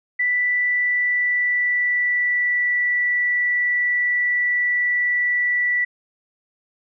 sine tone with pitch glide, 1975.5 to 1960.7 Hz, B6 to B6, 0 to -13 cents, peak -17 dBFS, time 0.19-5.85 s, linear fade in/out 10 ms, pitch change -13 cents, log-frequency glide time 0.41-2.74 s, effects none

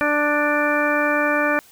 harmonic tone, 295 Hz, D4, 8 cents sharp, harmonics 1 / 2 / 3 / 4 / 5 / 6 / 8, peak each -24 / -22 / -29 / -25 / -24 / -24 / -27 dBFS, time 0.01-1.59 s, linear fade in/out 0 ms, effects white hiss -50 dBFS RMS until 1.71 s

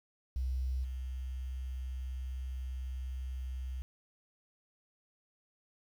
sine tone with level steps, 64.2 Hz, C2, 32 cents flat, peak -31 / -36 dBFS, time 0.36-3.82 s, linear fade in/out 0 ms, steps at 0.83 s, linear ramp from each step 20 ms, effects 10-bit

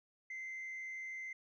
sine tone with frequency modulation, 2071 Hz, C7, 18 cents flat, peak -40 dBFS, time 0.3-1.33 s, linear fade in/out 5 ms, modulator 93 Hz, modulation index 0.38, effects tanh soft clip ceiling -40 dBFS

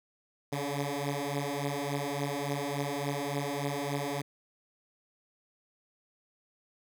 10% pulse beating tone pair, 140.5 / 144 Hz, C#3 / D3, +24 / -34 cents, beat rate 3.5 Hz, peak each -26 dBFS, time 0.52-4.22 s, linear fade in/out 10 ms, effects none

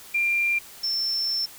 sine tone pair in turn, 2383 / 5368 Hz, D7 / E8, +25 / +31 cents, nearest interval octave + major second, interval 1406 cents, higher second, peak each -20 / -23 dBFS, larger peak first, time 0.14-0.59 / 0.83-1.46 s, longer second, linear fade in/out 10 ms, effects white hiss -45 dBFS RMS until 1.58 s

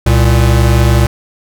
square tone pair together, 66.22 / 116.54 Hz, C2 / A#2, +21 / 0 cents, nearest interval minor seventh, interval 979 cents, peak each -10 dBFS, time 0.06-1.07 s, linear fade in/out 5 ms, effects none

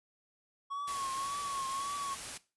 triangle tone with vibrato, 1108.7 Hz, C#6, in tune, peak -33 dBFS, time 0.7-2.15 s, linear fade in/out 20 ms, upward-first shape triangle, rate 1.8 Hz, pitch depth 68 cents each way
white noise, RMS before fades -42 dBFS, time 0.87-2.38 s, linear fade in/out 10 ms
effects noise-tail reverb RT60 0.3 s tail -18 dB re dry + resampled to 24000 Hz

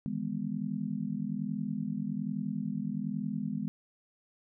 sine chord, E major seventh, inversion third, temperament just, 154.51 / 164.81 / 206 / 247.2 Hz, D#3 / E3 / G#3 / B3, -12 / 0 / -14 / +2 cents, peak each -40 / -40 / -34 / -37 dBFS, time 0.06-3.68 s, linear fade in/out 0 ms, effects none

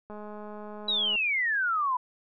click train, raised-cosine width 1 ms, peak -29 dBFS, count 223, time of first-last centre 0.1-1.157 s, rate 210 Hz
sine exponential sweep, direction down, 3951 to 975 Hz, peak -24 dBFS, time 0.88-1.97 s, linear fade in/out 5 ms
effects none

